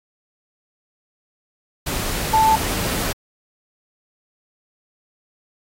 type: tone in noise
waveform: sine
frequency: 880 Hz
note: A5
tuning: in tune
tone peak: -12 dBFS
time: 2.33-2.56 s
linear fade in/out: 10 ms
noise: pink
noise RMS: -24 dBFS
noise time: 1.86-3.13 s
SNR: +9 dB
effects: AAC 48 kbps